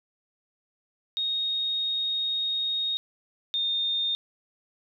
sine tone pair in turn, 3729 / 3650 Hz, A#7 / A#7, 0 / -37 cents, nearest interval unison, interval 37 cents, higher first, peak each -25 / -24 dBFS, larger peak second, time 1.17-2.97 / 3.54-4.15 s, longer first, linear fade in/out 0 ms, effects 11-bit

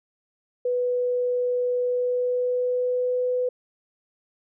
sine tone with pitch glide, 493.9 to 499.6 Hz, B4 to B4, 0 to +20 cents, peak -21 dBFS, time 0.65-3.49 s, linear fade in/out 5 ms, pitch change +20 cents, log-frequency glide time 1.8-3.3 s, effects none

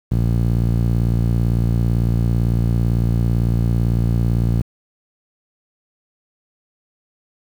sawtooth tone with band-pass filter, 57.9 Hz, A#1, 11 cents flat, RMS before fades -17 dBFS, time 0.11-4.62 s, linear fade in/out 10 ms, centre 130 Hz, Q 1.5, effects 7-bit

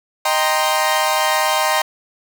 sawtooth chord, C minor seventh, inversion first, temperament equal, 622.3 / 784 / 932.3 / 1046.5 Hz, Eb5 / G5 / Bb5 / C6, 0 / 0 / 0 / 0 cents, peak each -17 dBFS, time 0.25-1.82 s, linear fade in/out 5 ms, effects none

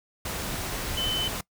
sine tone in noise, 3038 Hz, F#7, 45 cents sharp, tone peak -26 dBFS, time 0.97-1.28 s, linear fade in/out 5 ms, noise pink, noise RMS -32 dBFS, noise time 0.25-1.41 s, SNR +3 dB, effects noise-tail reverb RT60 0.1 s tail -22 dB re dry

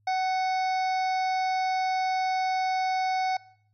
harmonic tone with a mistuned harmonic, 750 Hz, F#5, 23 cents sharp, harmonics 1 / 2 / 3 / 5 / 6 / 7 / 8, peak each -24 / -39 / -35 / -46 / -44 / -44 / -50 dBFS, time 0.07-3.37 s, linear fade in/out 5 ms, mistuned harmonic 3, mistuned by -33 cents, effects noise-tail reverb RT60 0.6 s tail -21 dB re dry + added 104 Hz sine -65 dBFS peak until 3.73 s

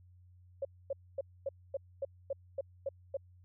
sine tone bursts, 548 Hz, C#5, 20 cents flat, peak -32 dBFS, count 10, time 0.62-3.17 s, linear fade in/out 5 ms, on 30 ms, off 250 ms, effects added 90 Hz sine -57 dBFS peak until 3.44 s

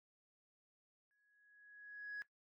sine tone with exponential growth, 1672 Hz, G#6, 11 cents sharp, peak -39 dBFS, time 1.11-2.22 s, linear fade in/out 0 ms, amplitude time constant 240 ms, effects noise-tail reverb RT60 0.1 s tail -17 dB re dry + tanh soft clip ceiling -41 dBFS

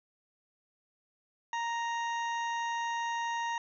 harmonic tone with a mistuned harmonic, 932.3 Hz, A#5, in tune, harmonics 1 / 2 / 3 / 4 / 6 / 7, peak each -32 / -38 / -45 / -49 / -52 / -53 dBFS, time 1.53-3.58 s, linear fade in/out 2 ms, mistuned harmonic 6, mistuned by +64 cents, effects none

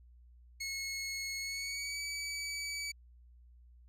20% pulse tone with pitch glide, 2181 to 2287 Hz, C#7 to D7, -29 to -47 cents, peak -32 dBFS, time 0.6-2.92 s, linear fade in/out 10 ms, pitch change +82 cents, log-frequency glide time 1.4-2 s, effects added 60 Hz sine -56 dBFS peak until 3.88 s + resampled to 32000 Hz

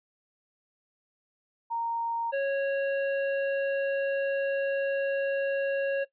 sine / square tone pair in turn, 927 / 551.2 Hz, A#5 / C#5, -10 / -10 cents, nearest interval major sixth, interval 900 cents, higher first, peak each -28 / -26 dBFS, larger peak second, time 1.7-2.32 / 2.32-6.05 s, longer second, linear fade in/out 20 ms, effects noise-tail reverb RT60 0.1 s tail -18 dB re dry + resampled to 8000 Hz

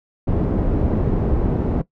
pink low-pass noise, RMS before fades -19 dBFS, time 0.27-1.82 s, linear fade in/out 10 ms, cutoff 440 Hz, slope 12 dB/octave, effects noise-tail reverb RT60 0.1 s tail -18 dB re dry

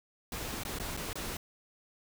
pink noise with dropouts, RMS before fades -38 dBFS, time 0.32-1.37 s, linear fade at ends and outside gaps 2 ms, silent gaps 0.635-0.65 / 0.787-0.798 / 0.967-0.973 / 1.131-1.155 s, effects none

